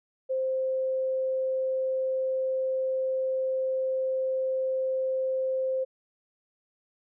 sine tone, 523.3 Hz, C5, in tune, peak -25 dBFS, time 0.29-5.85 s, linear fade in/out 20 ms, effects none

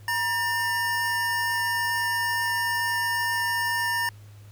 square tone pair together, 951 / 1798.9 Hz, A#5 / A6, +34 / +38 cents, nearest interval major seventh, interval 1104 cents, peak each -29 / -26 dBFS, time 0.08-4.09 s, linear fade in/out 2 ms, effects added 103 Hz sine -44 dBFS peak until 4.51 s + pink hiss -57 dBFS RMS until 4.51 s

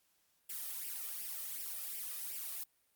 blue noise with flanger, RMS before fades -42 dBFS, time 0.49-2.64 s, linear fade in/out 10 ms, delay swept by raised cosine 0.37 to 1.67 ms, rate 2.7 Hz, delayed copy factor +0.65, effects white hiss -75 dBFS RMS until 2.95 s + Opus 48 kbps

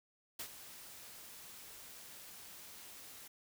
white noise with ADSR envelope, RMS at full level -42 dBFS, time 0.39-3.28 s, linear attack 6 ms, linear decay 78 ms, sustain -11 dB, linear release 8 ms, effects none

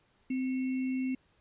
sine tone with sample-and-hold, 258.9 Hz, C4, 18 cents flat, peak -29 dBFS, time 0.3-1.15 s, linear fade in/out 5 ms, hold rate 2450 Hz, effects pink hiss -69 dBFS RMS until 1.4 s + resampled to 8000 Hz

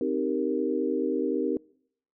sine chord, C minor seventh, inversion none, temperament equal, 261.6 / 311.1 / 392 / 466.2 Hz, C4 / Eb4 / G4 / Bb4, 0 / 0 / 0 / 0 cents, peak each -30 dBFS, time 0.01-1.57 s, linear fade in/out 2 ms, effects noise-tail reverb RT60 0.7 s tail -26 dB re dry

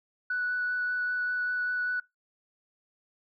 sine tone with vibrato, 1480 Hz, F#6, in tune, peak -26 dBFS, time 0.3-2 s, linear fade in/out 5 ms, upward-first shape sine, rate 5.1 Hz, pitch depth 9 cents each way, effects noise-tail reverb RT60 0.2 s tail -23 dB re dry + tanh soft clip ceiling -22 dBFS

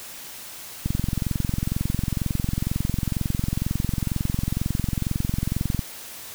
click train, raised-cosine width 5 ms, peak -11 dBFS, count 110, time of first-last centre 0.86-5.792 s, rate 22.1 Hz, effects white hiss -39 dBFS RMS until 6.34 s

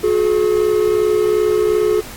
triangle tone pair together, 363.1 / 425.8 Hz, F#4 / G#4, -33 / +43 cents, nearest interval minor third, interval 276 cents, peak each -15 / -12 dBFS, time 0.03-2.01 s, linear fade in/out 10 ms, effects pink hiss -34 dBFS RMS until 2.16 s + AAC 64 kbps

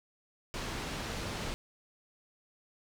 pink low-pass noise, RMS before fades -38 dBFS, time 0.54-1.54 s, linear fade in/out 0 ms, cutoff 6100 Hz, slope 12 dB/octave, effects none

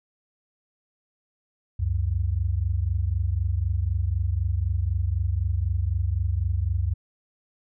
sine tone pair together, 69.3 / 93.26 Hz, C#2 / F#2, 0 / +14 cents, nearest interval perfect fourth, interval 514 cents, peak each -25 / -24 dBFS, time 1.79-6.94 s, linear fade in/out 10 ms, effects none

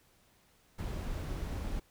brown noise, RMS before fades -37 dBFS, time 0.78-1.8 s, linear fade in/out 10 ms, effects pink hiss -67 dBFS RMS until 1.9 s

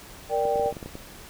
sine chord, G minor, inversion first, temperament equal, 466.2 / 587.3 / 784 Hz, Bb4 / D5 / G5, 0 / 0 / 0 cents, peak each -26 dBFS, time 0.29-0.73 s, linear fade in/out 50 ms
clicks, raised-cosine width 2 ms, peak -23 dBFS, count 9, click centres 0.454 / 0.558 / 0.597 / 0.66 / 0.726 / 0.768 / 0.828 / 0.86 / 0.954 s
effects pink hiss -45 dBFS RMS until 1.29 s

